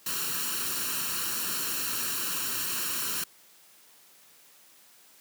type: noise with comb filter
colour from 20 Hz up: white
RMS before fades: -31 dBFS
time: 0.06-3.24 s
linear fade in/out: 5 ms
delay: 0.71 ms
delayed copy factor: +0.7
effects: white hiss -57 dBFS RMS until 5.2 s + high-pass 150 Hz 12 dB/octave